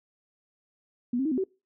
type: tone with pitch steps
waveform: sine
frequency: 242.8 / 267.9 / 315.5 / 256 / 380.8 Hz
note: B3 / C4 / D#4 / C4 / F#4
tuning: -29 / +41 / +24 / -38 / +50 cents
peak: -24 dBFS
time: 1.13-1.44 s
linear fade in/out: 5 ms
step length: 62 ms
effects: noise-tail reverb RT60 0.3 s tail -25 dB re dry